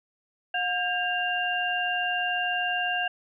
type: tone cluster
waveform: sine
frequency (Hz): 720 / 1608 / 2787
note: F#5 / G6 / F7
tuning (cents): -47 / +44 / -4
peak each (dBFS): -29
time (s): 0.54-3.08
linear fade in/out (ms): 5
effects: none